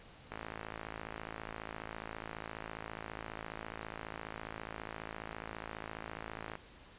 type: click train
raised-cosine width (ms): 0.5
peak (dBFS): -26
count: 342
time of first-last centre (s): 0.32-6.554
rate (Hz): 54.7
effects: pink hiss -57 dBFS RMS until 6.98 s + resampled to 8000 Hz